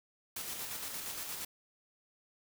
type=noise with tremolo; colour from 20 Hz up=white; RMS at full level=-40 dBFS; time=0.36-1.45 s; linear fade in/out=5 ms; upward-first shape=square; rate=8.6 Hz; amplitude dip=30%; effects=none